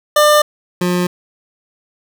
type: tone pair in turn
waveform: 25% pulse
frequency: 598 / 178.4 Hz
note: D5 / F3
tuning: +31 / +37 cents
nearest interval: octave + major sixth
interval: 2094 cents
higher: first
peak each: -4 / -10 dBFS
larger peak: first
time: 0.16-0.42 / 0.81-1.07 s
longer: neither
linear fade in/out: 5 ms
effects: none